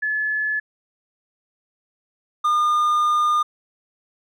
sine / triangle tone pair in turn, 1719 / 1213 Hz, A6 / D#6, -41 / -44 cents, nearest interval tritone, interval 603 cents, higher first, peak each -20 / -14 dBFS, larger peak second, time 0.02-0.6 / 2.44-3.43 s, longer second, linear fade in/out 10 ms, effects none

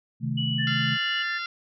sine chord, A diminished, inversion first, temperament equal with one note detuned, 130.81 / 155.56 / 217.9 Hz, C3 / Eb3 / A3, 0 / 0 / -17 cents, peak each -28 / -30 / -30 dBFS, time 0.2-0.98 s, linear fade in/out 50 ms
sine tone with pitch glide, 2945 to 2921 Hz, F#7 to F#7, -9 to -23 cents, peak -28 dBFS, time 0.37-1.23 s, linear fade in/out 10 ms, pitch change -14 cents, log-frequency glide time 0.83-1.06 s
sine tone, 1769 Hz, A6, 9 cents sharp, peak -28 dBFS, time 0.58-1.39 s, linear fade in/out 20 ms
harmonic tone, 690 Hz, F5, 21 cents flat, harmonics 2 / 3 / 4 / 5 / 6 / 7 / 8, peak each -32 / -36 / -38 / -40 / -42 / -43 / -44 dBFS, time 0.67-1.46 s, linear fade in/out 2 ms
effects none

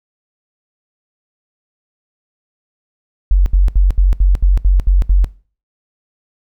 sine tone bursts, 46.25 Hz, F#1, in tune, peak -6 dBFS, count 9, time 3.31-5.244 s, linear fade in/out 0 ms, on 150 ms, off 73 ms, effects noise-tail reverb RT60 0.4 s tail -21 dB re dry

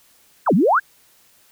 sine exponential two-way sweep, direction down then up, 1725 to 160 to 1725 Hz, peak -12 dBFS, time 0.46-0.8 s, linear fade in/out 20 ms, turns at 0.54 s, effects white hiss -55 dBFS RMS until 1.51 s

